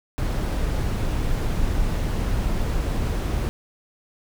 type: noise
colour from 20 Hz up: brown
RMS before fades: -23 dBFS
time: 0.18-3.49 s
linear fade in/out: 0 ms
effects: none